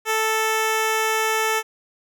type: tone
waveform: 10% pulse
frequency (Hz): 440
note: A4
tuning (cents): 0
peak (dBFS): -11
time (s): 0.05-1.63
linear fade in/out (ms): 50
effects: none